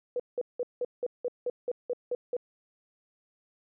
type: tone bursts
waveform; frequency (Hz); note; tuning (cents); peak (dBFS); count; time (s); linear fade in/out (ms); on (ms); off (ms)
sine; 490.8; B4; -11; -27; 11; 0.16-2.367; 2; 37; 180
effects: none